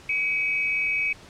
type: tone pair together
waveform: sine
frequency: 2271 / 2547 Hz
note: C#7 / D#7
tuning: +41 / +40 cents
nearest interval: major second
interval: 199 cents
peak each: -24 / -26 dBFS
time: 0.09-1.13 s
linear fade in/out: 5 ms
effects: pink hiss -48 dBFS RMS until 1.29 s + low-pass 7000 Hz 12 dB/octave